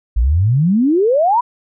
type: exponential sweep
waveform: sine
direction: up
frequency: 52.1 to 1012 Hz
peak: -10 dBFS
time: 0.16-1.41 s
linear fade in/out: 10 ms
effects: none